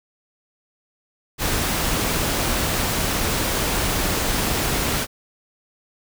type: noise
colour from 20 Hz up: pink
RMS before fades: -22 dBFS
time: 1.38-5.07 s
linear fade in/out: 50 ms
effects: none